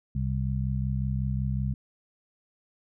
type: harmonic tone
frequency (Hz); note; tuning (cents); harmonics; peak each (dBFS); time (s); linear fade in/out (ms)
65.41; C2; 0; 1 / 2 / 3; -30 / -28 / -33; 0.15-1.74; 5
effects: none